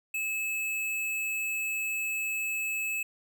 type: tone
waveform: square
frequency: 2598 Hz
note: E7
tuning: 26 cents flat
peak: -30 dBFS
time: 0.14-3.03 s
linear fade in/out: 5 ms
effects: none